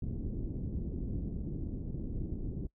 pink low-pass noise, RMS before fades -37 dBFS, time 0.02-2.67 s, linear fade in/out 5 ms, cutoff 330 Hz, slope 24 dB/octave, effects noise-tail reverb RT60 0.1 s tail -21 dB re dry

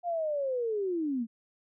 sine linear sweep, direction down, 711 to 217.3 Hz, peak -28 dBFS, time 0.03-1.27 s, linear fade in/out 50 ms, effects none

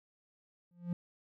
triangle tone with exponential growth, 174.61 Hz, F3, in tune, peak -27 dBFS, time 0.71-0.93 s, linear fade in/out 2 ms, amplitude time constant 46 ms, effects none

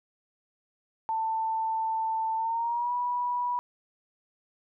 sine tone with pitch glide, 890 to 976.2 Hz, A5 to B5, +20 to -20 cents, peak -26 dBFS, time 1.09-3.59 s, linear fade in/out 0 ms, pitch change +160 cents, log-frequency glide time 2.36-2.93 s, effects none

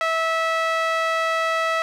sawtooth tone with band-pass filter, 652 Hz, E5, 19 cents flat, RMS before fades -22 dBFS, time 0.01-1.82 s, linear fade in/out 0 ms, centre 1600 Hz, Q 1.2, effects none

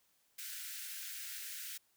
white high-pass noise, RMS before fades -45 dBFS, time 0.38-1.78 s, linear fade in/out 10 ms, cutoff 1400 Hz, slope 96 dB/octave, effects white hiss -74 dBFS RMS until 1.96 s

